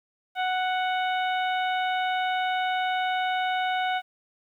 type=harmonic tone; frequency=740 Hz; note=F#5; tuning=in tune; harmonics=1 / 2 / 3 / 4 / 5; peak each=-25 / -31 / -35 / -37 / -39 dBFS; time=0.35-4.02 s; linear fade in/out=50 ms; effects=10-bit